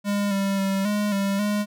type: tone with pitch steps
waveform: square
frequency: 203 / 196.6 / 194.5 / 207.5 / 197.5 / 207.3 Hz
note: G#3 / G3 / G3 / G#3 / G3 / G#3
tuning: -39 / +5 / -13 / -1 / +13 / -3 cents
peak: -22 dBFS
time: 0.04-1.66 s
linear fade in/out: 50 ms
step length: 270 ms
effects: none